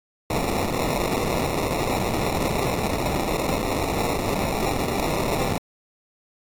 violet noise with sample-and-hold, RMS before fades -24 dBFS, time 0.3-5.58 s, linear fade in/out 2 ms, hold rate 1575 Hz, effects AAC 64 kbps

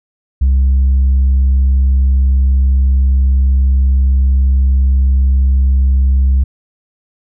sine tone, 66.3 Hz, C2, 23 cents sharp, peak -5 dBFS, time 0.41-6.44 s, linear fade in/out 10 ms, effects tanh soft clip ceiling -6 dBFS

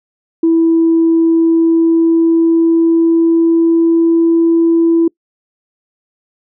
sine tone with pitch glide, 329.1 to 332.7 Hz, E4 to E4, -3 to +16 cents, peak -6 dBFS, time 0.43-5.08 s, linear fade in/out 5 ms, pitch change +19 cents, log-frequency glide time 1.19-4.4 s, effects noise-tail reverb RT60 0.1 s tail -26 dB re dry + tanh soft clip ceiling -3 dBFS

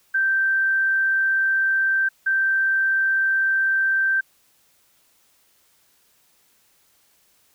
sine tone pair in turn, 1564 / 1564 Hz, G6 / G6, -4 / -4 cents, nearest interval unison, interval 0 cents, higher neither, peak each -17 dBFS, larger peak neither, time 0.14-2.09 / 2.26-4.21 s, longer neither, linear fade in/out 10 ms, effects white hiss -61 dBFS RMS until 7.54 s

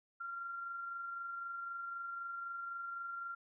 sine tone with amplitude modulation, 1380 Hz, F6, 21 cents flat, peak -39 dBFS, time 0.2-3.35 s, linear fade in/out 10 ms, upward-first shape sine, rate 23.9 Hz, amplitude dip 30%, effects none

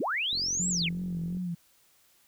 sine linear two-way sweep, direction up then down, 178.4 to 7900 to 2035 Hz, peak -27 dBFS, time 0-0.89 s, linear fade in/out 5 ms, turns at 0.69 s
click train, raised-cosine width 3 ms, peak -33 dBFS, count 48, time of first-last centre 0.33-1.37 s, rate 45.2 Hz
sine tone with vibrato, 174.61 Hz, F3, in tune, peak -30 dBFS, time 0.59-1.55 s, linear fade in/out 10 ms, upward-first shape sine, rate 2.8 Hz, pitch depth 71 cents each way
effects white hiss -64 dBFS RMS until 2.27 s

